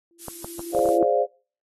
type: tone with exponential growth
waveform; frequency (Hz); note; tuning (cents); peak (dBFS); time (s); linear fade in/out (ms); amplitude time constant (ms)
sine; 339.4; F4; -49; -19; 0.11-1.03; 1; 200
type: noise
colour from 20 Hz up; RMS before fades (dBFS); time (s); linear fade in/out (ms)
violet; -35; 0.18-0.99; 50
type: clicks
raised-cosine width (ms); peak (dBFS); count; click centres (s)
1; -21; 8; 0.283 / 0.445 / 0.594 / 0.749 / 0.791 / 0.857 / 0.888 / 1.027
type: chord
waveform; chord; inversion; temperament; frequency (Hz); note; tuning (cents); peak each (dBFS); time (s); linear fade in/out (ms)
sine; D half-diminished seventh; second; equal; 415.3 / 523.3 / 587.3 / 698.5; Ab4 / C5 / D5 / F5; 0 / 0 / 0 / 0; -25 / -22 / -23 / -24; 0.72-1.27; 50
effects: noise-tail reverb RT60 0.4 s tail -25 dB re dry + AAC 32 kbps